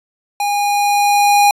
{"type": "tone with level ramp", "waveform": "square", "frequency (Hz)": 817, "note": "G#5", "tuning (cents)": -29, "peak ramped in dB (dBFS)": [-16, -8], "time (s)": [0.4, 1.51], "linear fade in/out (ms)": 2, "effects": ["resampled to 32000 Hz"]}